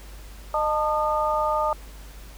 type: tone cluster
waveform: sine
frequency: 613 / 890 / 1220 Hz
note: D#5 / A5 / D#6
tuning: -26 / +20 / -34 cents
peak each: -25 dBFS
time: 0.54-1.73 s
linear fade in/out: 2 ms
effects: added 50 Hz sine -40 dBFS peak until 2.37 s + pink hiss -48 dBFS RMS until 2.37 s